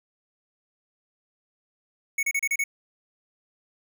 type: tone bursts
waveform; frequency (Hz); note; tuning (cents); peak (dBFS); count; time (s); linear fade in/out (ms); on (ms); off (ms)
square; 2217; C#7; 0; -23; 6; 2.18-2.64; 5; 50; 32
effects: none